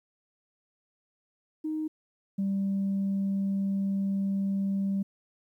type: tone pair in turn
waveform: sine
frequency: 311.1 / 195.98 Hz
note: D#4 / G3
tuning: 0 / 0 cents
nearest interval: minor sixth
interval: 800 cents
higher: first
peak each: -28 / -24 dBFS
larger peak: second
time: 1.64-1.88 / 2.38-5.03 s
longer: second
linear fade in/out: 10 ms
effects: tanh soft clip ceiling -23 dBFS + 11-bit